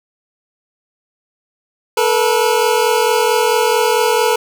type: tone pair together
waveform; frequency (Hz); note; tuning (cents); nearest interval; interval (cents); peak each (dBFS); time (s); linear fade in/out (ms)
25% pulse; 439.3 / 483.8; A4 / B4; -3 / -36; major second; 167; -11; 1.97-4.36; 5
effects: none